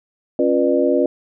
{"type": "tone cluster", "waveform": "sine", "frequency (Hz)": [272.8, 351, 489.1, 600], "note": ["C#4", "F4", "B4", "D5"], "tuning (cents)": [-28, 9, -17, 37], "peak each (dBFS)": -19, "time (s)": [0.39, 1.06], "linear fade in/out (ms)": 2, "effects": []}